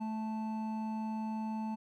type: tone pair together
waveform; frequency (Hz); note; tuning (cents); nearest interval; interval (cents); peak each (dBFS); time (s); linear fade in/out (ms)
triangle; 218.6 / 878; A3 / A5; -11 / -4; 2 octaves; 2407; -33 / -40; 0-1.76; 20
effects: none